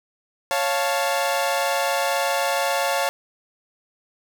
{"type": "chord", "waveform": "sawtooth", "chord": "Db augmented", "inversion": "none", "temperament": "equal", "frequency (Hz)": [554.4, 698.5, 880], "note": ["Db5", "F5", "A5"], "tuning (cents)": [0, 0, 0], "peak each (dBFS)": [-20, -21, -22], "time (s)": [0.51, 3.09], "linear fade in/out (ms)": 0, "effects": []}